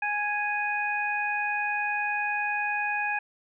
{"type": "harmonic tone", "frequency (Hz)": 830, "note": "G#5", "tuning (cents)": -1, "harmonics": [1, 2, 3], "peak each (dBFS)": [-30, -30, -30], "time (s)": [0.02, 3.19], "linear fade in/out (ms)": 5, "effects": []}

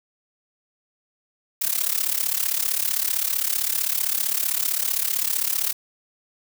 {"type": "noise with amplitude modulation", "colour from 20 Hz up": "blue", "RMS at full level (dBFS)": -20, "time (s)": [1.61, 5.73], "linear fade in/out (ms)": 10, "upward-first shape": "sine", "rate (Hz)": 35.5, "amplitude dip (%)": 85, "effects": []}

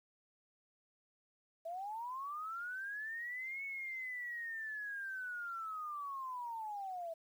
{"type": "linear two-way sweep", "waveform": "sine", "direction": "up then down", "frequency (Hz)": [646, 2217, 646], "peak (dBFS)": -40, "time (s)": [1.65, 7.14], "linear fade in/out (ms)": 10, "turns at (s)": 3.64, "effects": ["11-bit"]}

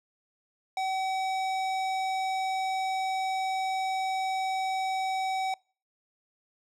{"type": "tone with low-pass filter", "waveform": "square", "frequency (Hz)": 761, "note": "F#5", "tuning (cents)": 48, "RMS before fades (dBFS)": -30, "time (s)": [0.77, 5.54], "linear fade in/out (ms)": 2, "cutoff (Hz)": 7000, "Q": 0.58, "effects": ["noise-tail reverb RT60 0.4 s tail -26 dB re dry"]}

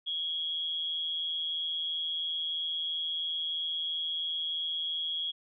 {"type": "tone with amplitude modulation", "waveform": "sine", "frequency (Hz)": 3309, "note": "G#7", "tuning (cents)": -7, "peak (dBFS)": -28, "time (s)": [0.06, 5.32], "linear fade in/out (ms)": 20, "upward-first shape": "sine", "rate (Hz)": 163, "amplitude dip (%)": 55, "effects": []}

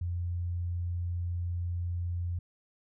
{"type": "tone", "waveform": "sine", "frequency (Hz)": 87.31, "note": "F2", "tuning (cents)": 0, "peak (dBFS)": -30, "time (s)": [0.01, 2.39], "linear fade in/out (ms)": 5, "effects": []}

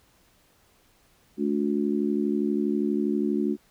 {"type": "harmonic tone", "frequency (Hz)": 72.4, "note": "D2", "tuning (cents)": -24, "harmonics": [3, 4, 5], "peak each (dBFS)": [-26, -27, -28], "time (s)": [1.37, 3.57], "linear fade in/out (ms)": 50, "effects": ["pink hiss -62 dBFS RMS until 3.7 s"]}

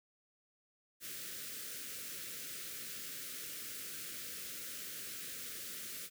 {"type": "band-stop noise", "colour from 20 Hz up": "white", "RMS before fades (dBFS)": -45, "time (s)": [1, 6.1], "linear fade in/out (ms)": 50, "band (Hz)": [560, 1300], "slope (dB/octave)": 48, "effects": ["high-pass 100 Hz 12 dB/octave"]}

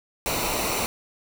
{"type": "noise with comb filter", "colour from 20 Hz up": "pink", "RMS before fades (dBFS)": -26, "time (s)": [0.26, 0.86], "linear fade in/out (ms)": 0, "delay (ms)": 0.6, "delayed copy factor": -0.6, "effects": []}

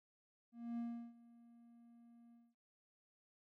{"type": "tone with ADSR envelope", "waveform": "triangle", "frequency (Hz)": 234.7, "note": "A#3", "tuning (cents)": 12, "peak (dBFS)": -37, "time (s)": [0.52, 2.55], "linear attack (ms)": 260, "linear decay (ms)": 350, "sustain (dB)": -22, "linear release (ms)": 220, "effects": ["noise-tail reverb RT60 0.2 s tail -18 dB re dry"]}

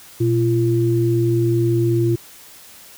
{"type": "tone pair together", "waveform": "sine", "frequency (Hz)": [120.3, 342.3], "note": ["B2", "F4"], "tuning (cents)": [-45, -35], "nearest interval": "octave + tritone", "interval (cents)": 1810, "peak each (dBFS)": -17, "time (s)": [0.2, 2.16], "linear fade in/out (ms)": 10, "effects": ["white hiss -43 dBFS RMS until 2.97 s"]}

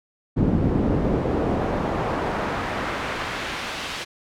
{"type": "noise with band-pass filter sweep", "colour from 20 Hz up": "brown", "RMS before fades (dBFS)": -24, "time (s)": [0.36, 4.05], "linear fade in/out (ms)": 20, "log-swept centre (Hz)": [220, 3700], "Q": 0.81, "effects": []}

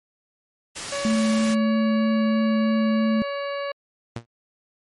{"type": "noise", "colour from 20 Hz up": "white", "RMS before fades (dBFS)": -30, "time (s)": [0.75, 1.55], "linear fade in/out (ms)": 20}
{"type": "harmonic tone", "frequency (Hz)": 564, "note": "C#5", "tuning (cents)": 30, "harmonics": [1, 2, 3, 4, 5, 7, 8], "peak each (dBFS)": [-27, -33, -37, -39, -41, -44, -45], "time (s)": [0.92, 3.72], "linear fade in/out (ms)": 5}
{"type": "tone with vibrato", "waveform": "sine", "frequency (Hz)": 220, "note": "A3", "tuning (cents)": 0, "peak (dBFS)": -18, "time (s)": [1.05, 3.22], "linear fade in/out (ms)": 0, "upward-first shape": "triangle", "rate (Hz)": 3.1, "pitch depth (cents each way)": 10}
{"type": "tone with exponential decay", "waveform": "sawtooth", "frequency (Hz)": 116.54, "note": "A#2", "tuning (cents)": 0, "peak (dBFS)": -22, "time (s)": [4.16, 4.26], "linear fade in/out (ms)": 5, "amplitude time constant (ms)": 20}
{"effects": ["low-pass 8000 Hz 12 dB/octave", "MP3 48 kbps"]}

